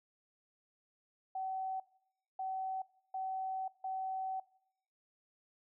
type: tone bursts at uneven times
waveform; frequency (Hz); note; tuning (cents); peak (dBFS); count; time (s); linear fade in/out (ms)
sine; 760; F#5; +46; -36; 4; 1.35-1.8 / 2.39-2.82 / 3.14-3.68 / 3.84-4.4; 5
effects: noise-tail reverb RT60 0.7 s tail -21 dB re dry